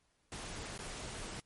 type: noise with dropouts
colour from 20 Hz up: pink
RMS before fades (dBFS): -44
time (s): 0.32-1.4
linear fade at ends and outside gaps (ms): 0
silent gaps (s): 0.778-0.791
effects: pink hiss -75 dBFS RMS until 1.45 s + MP3 48 kbps